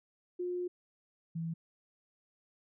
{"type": "tone pair in turn", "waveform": "sine", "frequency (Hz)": [357.2, 164.73], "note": ["F4", "E3"], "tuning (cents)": [39, -1], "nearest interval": "octave + minor second", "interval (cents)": 1340, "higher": "first", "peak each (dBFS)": [-33, -34], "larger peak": "first", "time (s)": [[0.39, 0.68], [1.35, 1.54]], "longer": "first", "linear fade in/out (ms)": 10, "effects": []}